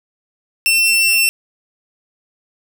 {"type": "tone", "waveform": "sawtooth", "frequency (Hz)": 2699, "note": "E7", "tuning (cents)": 40, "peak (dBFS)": -8, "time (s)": [0.66, 1.29], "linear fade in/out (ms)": 0, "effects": []}